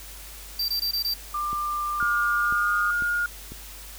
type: tone bursts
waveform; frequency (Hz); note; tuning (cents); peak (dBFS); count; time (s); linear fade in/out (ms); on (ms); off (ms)
square; 4685; D8; -5; -24; 5; 0.59-1.14; 5; 94; 20
type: tone with pitch glide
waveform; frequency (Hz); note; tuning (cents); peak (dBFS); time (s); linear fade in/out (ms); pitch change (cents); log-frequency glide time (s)
sine; 1191 to 1230.9; D6 to D#6; +24 to -19; -25; 1.34-2.91; 5; +57; 2.38-2.73
type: click train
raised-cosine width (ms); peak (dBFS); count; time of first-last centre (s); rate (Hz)
3; -26; 5; 1.53-3.52; 2.01
type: tone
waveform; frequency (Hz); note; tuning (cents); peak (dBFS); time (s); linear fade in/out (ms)
sine; 1426; F6; +36; -22; 2-3.26; 2
effects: added 50 Hz sine -43 dBFS peak until 3.98 s + white hiss -43 dBFS RMS until 3.98 s